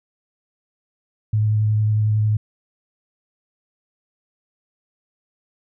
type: tone with vibrato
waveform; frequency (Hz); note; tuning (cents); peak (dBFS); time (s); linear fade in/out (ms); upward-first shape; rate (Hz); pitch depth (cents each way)
sine; 107.2; A2; -45; -15; 1.33-2.37; 5; triangle; 11; 17
effects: none